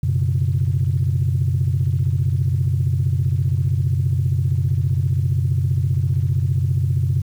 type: chord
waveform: sine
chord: F# suspended fourth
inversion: none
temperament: equal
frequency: 92.5 / 123.47 / 138.59 Hz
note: F#2 / B2 / C#3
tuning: 0 / 0 / 0 cents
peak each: -19 / -20 / -20 dBFS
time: 0.03-7.22 s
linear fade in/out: 5 ms
effects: tanh soft clip ceiling -9 dBFS + 8-bit